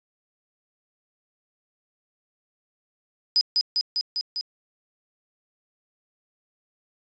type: tone with echo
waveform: sine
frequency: 4978 Hz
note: D#8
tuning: in tune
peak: -16 dBFS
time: 3.36-3.41 s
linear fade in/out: 0 ms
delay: 200 ms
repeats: 5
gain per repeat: -2 dB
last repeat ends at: 4.41 s
effects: resampled to 16000 Hz